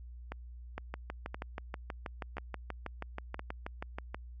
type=two click trains; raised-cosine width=0.5 ms; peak=-23 / -24 dBFS; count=22 / 4; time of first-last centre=0.78-4.145 / 0.32-3.394 s; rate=6.24 / 0.976 Hz; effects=added 60 Hz sine -45 dBFS peak until 4.4 s